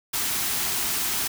white band-stop noise, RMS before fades -26 dBFS, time 0.13-1.28 s, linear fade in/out 10 ms, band 450 to 640 Hz, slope 96 dB/octave, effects none

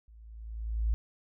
sine tone with level ramp, 55.3 Hz, A1, 9 cents sharp, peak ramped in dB -52 to -23 dBFS, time 0.08-0.94 s, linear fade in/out 0 ms, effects none

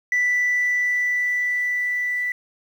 sine tone with level ramp, 1975.5 Hz, B6, in tune, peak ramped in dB -15 to -21 dBFS, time 0.12-2.32 s, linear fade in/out 2 ms, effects tanh soft clip ceiling -15 dBFS + 8-bit

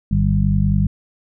harmonic tone with a mistuned harmonic, 50.5 Hz, G#1, 48 cents flat, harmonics 1 / 2 / 3 / 4, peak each -19 / -19 / -19 / -19 dBFS, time 0.11-0.87 s, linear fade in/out 5 ms, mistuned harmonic 4, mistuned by -53 cents, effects none

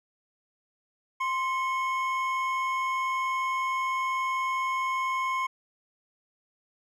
triangle tone pair together, 1046.5 / 2189 Hz, C6 / C#7, 0 / -22 cents, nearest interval octave + minor second, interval 1278 cents, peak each -25 / -31 dBFS, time 1.2-5.47 s, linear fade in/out 10 ms, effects none

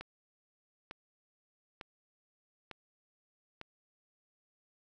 click train, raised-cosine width 0.3 ms, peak -27 dBFS, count 5, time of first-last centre 0.01-3.614 s, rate 1.11 Hz, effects none

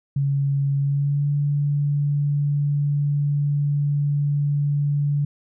sine tone with pitch glide, 139.6 to 144.44 Hz, C#3 to D3, +13 to -28 cents, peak -18 dBFS, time 0.16-5.25 s, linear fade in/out 5 ms, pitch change +59 cents, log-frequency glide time 0.77-1.29 s, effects none

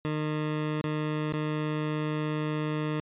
20% pulse tone with dropouts, 152.8 Hz, D#3, 31 cents flat, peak -23 dBFS, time 0.05-3 s, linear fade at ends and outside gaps 0 ms, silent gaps 0.813-0.841 / 1.325-1.336 s, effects resampled to 8000 Hz

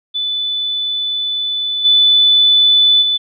sine tone with level steps, 3492 Hz, A7, 14 cents flat, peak -16 / -7 / -12 dBFS, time 0.14-3.18 s, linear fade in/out 20 ms, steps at 1.84 / 3.01 s, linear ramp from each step 20 ms, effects none

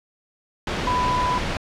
sine tone in noise, 995 Hz, B5, 13 cents sharp, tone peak -20 dBFS, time 0.87-1.38 s, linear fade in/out 2 ms, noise pink, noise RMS -25 dBFS, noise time 0.67-1.57 s, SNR +2 dB, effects low-pass 4000 Hz 12 dB/octave

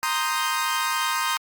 sawtooth chord, C minor seventh, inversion third, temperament equal, 932.3 / 1046.5 / 1244.5 / 1568 Hz, Bb5 / C6 / Eb6 / G6, 0 / 0 / 0 / 0 cents, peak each -25 / -24 / -24 / -26 dBFS, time 0.03-1.37 s, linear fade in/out 0 ms, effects Opus 48 kbps

